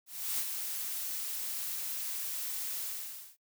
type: noise with ADSR envelope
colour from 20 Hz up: blue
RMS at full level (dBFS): -32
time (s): 0.06-3.37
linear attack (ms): 330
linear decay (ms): 46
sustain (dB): -5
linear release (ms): 540
effects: noise-tail reverb RT60 0.1 s tail -22 dB re dry